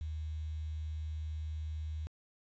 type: tone with quantisation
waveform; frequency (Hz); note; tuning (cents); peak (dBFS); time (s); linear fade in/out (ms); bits
sine; 77.78; D#2; 0; -36; 0.01-2.07; 0; 10
effects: resampled to 16000 Hz